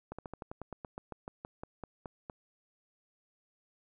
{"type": "slowing click train", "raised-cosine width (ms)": 1, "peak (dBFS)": -27, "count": 17, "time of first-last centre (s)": [0.12, 2.298], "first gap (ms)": 66, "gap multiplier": 1.09, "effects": []}